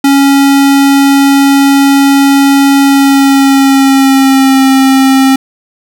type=tone with pitch glide; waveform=square; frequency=277.2 to 267.1 Hz; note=C#4 to C4; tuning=0 to +36 cents; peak=-4 dBFS; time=0.04-5.36 s; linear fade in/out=5 ms; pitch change=-64 cents; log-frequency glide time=2.8-4.63 s; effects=none